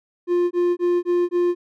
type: tone bursts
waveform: triangle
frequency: 351.8 Hz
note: F4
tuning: 13 cents sharp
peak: -14 dBFS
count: 5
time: 0.27-1.55 s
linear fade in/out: 50 ms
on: 240 ms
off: 20 ms
effects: none